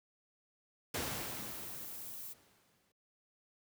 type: noise with exponential decay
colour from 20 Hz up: pink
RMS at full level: -36 dBFS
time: 0.94-2.92 s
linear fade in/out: 5 ms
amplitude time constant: 430 ms
type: noise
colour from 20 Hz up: violet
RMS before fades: -46 dBFS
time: 1.01-2.34 s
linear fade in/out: 20 ms
effects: high-pass 100 Hz 12 dB/octave